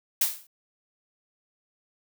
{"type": "noise with exponential decay", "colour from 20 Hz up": "blue", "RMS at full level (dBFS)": -19, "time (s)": [0.21, 0.47], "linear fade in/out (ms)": 5, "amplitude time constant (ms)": 55, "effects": []}